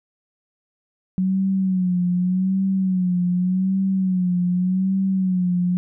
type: tone with vibrato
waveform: sine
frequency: 185 Hz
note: F#3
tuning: in tune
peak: -17 dBFS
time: 1.18-5.77 s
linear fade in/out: 0 ms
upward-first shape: sine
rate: 0.85 Hz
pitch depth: 69 cents each way
effects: none